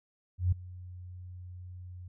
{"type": "tone with ADSR envelope", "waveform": "sine", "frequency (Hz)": 90.2, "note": "F#2", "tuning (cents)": -44, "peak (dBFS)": -21, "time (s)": [0.38, 2.08], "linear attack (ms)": 140, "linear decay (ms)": 8, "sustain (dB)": -21, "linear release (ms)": 4, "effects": []}